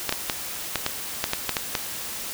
clicks, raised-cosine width 0.2 ms, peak -5 dBFS, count 10, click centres 0.093 / 0.125 / 0.298 / 0.757 / 0.864 / 1.241 / 1.334 / 1.493 / 1.568 / 1.752 s, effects white hiss -33 dBFS RMS until 2.33 s

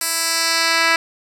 10% pulse tone with band-pass filter sweep, 330 Hz, E4, 2 cents sharp, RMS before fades -18 dBFS, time 0.01-0.96 s, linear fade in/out 2 ms, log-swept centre 10000 to 2700 Hz, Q 1.1, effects none

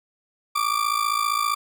40% pulse ring-modulated tone, 1174.7 Hz, D6, in tune, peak -17 dBFS, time 0.55-1.55 s, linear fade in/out 10 ms, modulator 27.6 Hz, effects none

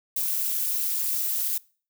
violet noise with amplitude modulation, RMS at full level -23 dBFS, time 0.16-1.58 s, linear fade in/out 5 ms, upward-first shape sine, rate 257 Hz, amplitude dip 80%, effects noise-tail reverb RT60 0.4 s tail -23 dB re dry

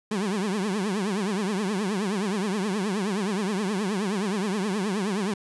30% pulse tone with vibrato, 200 Hz, G3, 35 cents sharp, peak -22 dBFS, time 0.11-5.34 s, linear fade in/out 5 ms, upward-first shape triangle, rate 9.5 Hz, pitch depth 210 cents each way, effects resampled to 24000 Hz

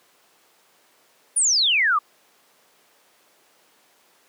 sine exponential sweep, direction down, 9900 to 1131 Hz, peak -16 dBFS, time 1.36-1.99 s, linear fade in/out 10 ms, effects pink hiss -58 dBFS RMS until 4.28 s + high-pass 400 Hz 12 dB/octave

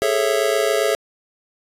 square chord, A major seventh, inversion third, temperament just, 412.5 / 440 / 550 / 660 Hz, G#4 / A4 / C#5 / E5, -12 / 0 / -14 / +2 cents, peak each -23 dBFS, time 0.02-0.95 s, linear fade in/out 0 ms, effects resampled to 32000 Hz

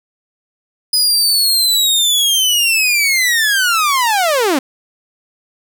sawtooth linear sweep, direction down, 5010 to 249.6 Hz, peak -8 dBFS, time 0.93-4.59 s, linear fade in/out 5 ms, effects none

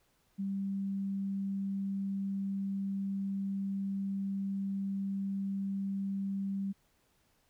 sine tone, 196 Hz, G3, in tune, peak -32 dBFS, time 0.38-6.73 s, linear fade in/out 20 ms, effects pink hiss -72 dBFS RMS until 7.49 s

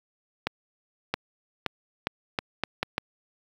accelerating click train, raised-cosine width 0.3 ms, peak -9 dBFS, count 8, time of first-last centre 0.47-2.981 s, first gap 670 ms, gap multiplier 0.78, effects high-pass 80 Hz 12 dB/octave + 8-bit

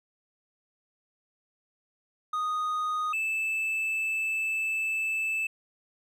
triangle tone pair in turn, 1241 / 2630 Hz, D#6 / E7, -5 / -5 cents, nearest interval octave + minor second, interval 1300 cents, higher second, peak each -25 / -25 dBFS, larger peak neither, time 2.33-3.13 / 3.13-5.47 s, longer second, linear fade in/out 5 ms, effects none

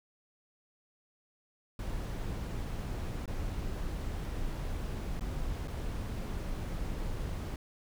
brown noise with dropouts, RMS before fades -36 dBFS, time 1.79-7.56 s, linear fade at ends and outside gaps 2 ms, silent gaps 3.258-3.277 / 5.196-5.208 / 5.675-5.68 s, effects none

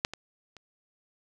clicks, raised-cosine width 0.2 ms, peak -8 / -20 / -30 dBFS, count 3, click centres 0.049 / 0.136 / 0.567 s, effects none

